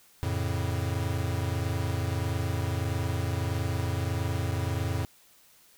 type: chord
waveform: square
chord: F augmented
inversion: none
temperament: equal with one note detuned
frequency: 88.42 / 110 / 138.59 Hz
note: F2 / A2 / C#3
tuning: +22 / 0 / 0 cents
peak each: -31 / -32 / -36 dBFS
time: 0.23-5.05 s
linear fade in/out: 0 ms
effects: white hiss -59 dBFS RMS until 5.77 s